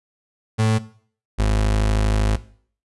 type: tone pair in turn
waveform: 35% pulse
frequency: 110 / 52.73 Hz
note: A2 / G#1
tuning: 0 / +27 cents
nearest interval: octave + minor second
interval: 1273 cents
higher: first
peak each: -14 dBFS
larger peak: neither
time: 0.58-0.79 / 1.38-2.37 s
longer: second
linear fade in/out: 20 ms
effects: noise-tail reverb RT60 0.5 s tail -17 dB re dry + resampled to 24000 Hz